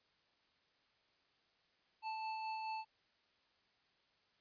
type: tone with tremolo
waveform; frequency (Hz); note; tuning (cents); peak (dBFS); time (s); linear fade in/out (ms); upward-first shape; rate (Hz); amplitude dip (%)
square; 880; A5; 0; -40; 2.02-2.85; 50; sine; 4.7; 25
effects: white hiss -75 dBFS RMS until 4.4 s + resampled to 11025 Hz